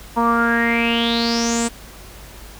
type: tone with low-pass filter sweep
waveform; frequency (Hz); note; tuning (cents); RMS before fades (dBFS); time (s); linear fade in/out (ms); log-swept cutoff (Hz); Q
sawtooth; 233.1; A#3; 0; -18; 0.16-1.69; 20; 980 to 8300; 8.6
effects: added 51 Hz sine -40 dBFS peak until 2.59 s + pink hiss -41 dBFS RMS until 2.59 s